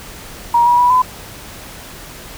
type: tone with pitch steps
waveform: sine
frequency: 947 / 965 / 978 / 1010 Hz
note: A#5 / B5 / B5 / B5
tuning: +27 / -40 / -17 / +39 cents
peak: -8 dBFS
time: 0.54-1.02 s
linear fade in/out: 5 ms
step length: 120 ms
effects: pink hiss -34 dBFS RMS until 2.37 s